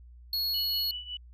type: tone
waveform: square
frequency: 4335 Hz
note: C#8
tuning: 39 cents flat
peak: -28 dBFS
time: 0.33-0.91 s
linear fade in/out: 2 ms
type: tone with tremolo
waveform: sine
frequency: 2960 Hz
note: F#7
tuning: in tune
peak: -33 dBFS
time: 0.54-1.17 s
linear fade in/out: 2 ms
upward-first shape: triangle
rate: 5.4 Hz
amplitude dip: 80%
effects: added 60 Hz sine -48 dBFS peak until 1.33 s